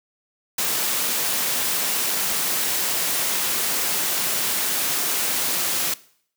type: noise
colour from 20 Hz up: white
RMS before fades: -23 dBFS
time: 0.58-5.94 s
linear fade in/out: 5 ms
effects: noise-tail reverb RT60 0.6 s tail -20 dB re dry + high-pass 150 Hz 12 dB/octave